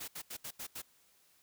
white noise bursts at uneven times, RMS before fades -43 dBFS, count 6, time 0-0.08 / 0.15-0.22 / 0.3-0.37 / 0.44-0.51 / 0.59-0.67 / 0.75-0.82 s, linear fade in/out 10 ms, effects white hiss -68 dBFS RMS until 1.42 s

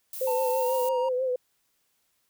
violet noise, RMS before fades -37 dBFS, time 0.13-0.89 s, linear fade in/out 2 ms
sine tone with vibrato, 512 Hz, C5, 38 cents flat, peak -24 dBFS, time 0.21-1.36 s, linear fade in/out 5 ms, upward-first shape triangle, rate 6.1 Hz, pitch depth 61 cents each way
triangle tone with pitch glide, 895 to 939.5 Hz, A5 to A#5, +29 to +13 cents, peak -27 dBFS, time 0.27-1.09 s, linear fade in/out 5 ms, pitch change +84 cents, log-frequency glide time 0.56-0.73 s
effects white hiss -72 dBFS RMS until 2.29 s

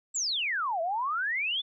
sine exponential two-way sweep, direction down then up, 7902 to 639 to 3565 Hz, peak -27 dBFS, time 0.14-1.62 s, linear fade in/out 20 ms, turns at 0.81 s, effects none

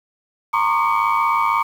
sine tone cluster, 924 / 1028 / 1104 / 1210 / 2254 Hz, A#5 / C6 / C#6 / D#6 / C#7, -16 / -31 / -7 / -49 / +28 cents, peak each -19 / -23 / -20 / -20 / -25 dBFS, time 0.53-1.63 s, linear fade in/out 10 ms, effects tanh soft clip ceiling -8 dBFS + 7-bit

